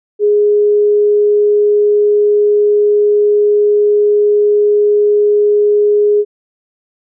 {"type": "tone", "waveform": "sine", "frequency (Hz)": 415.4, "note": "G#4", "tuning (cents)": 0, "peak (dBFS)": -7, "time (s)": [0.19, 6.25], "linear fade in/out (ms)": 50, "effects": []}